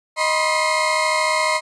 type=tone cluster; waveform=35% pulse; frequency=624 / 975 / 1049 / 2130 Hz; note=D#5 / B5 / C6 / C7; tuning=+5 / -23 / +4 / +30 cents; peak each=-21 dBFS; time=0.16-1.61 s; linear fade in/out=50 ms; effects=resampled to 22050 Hz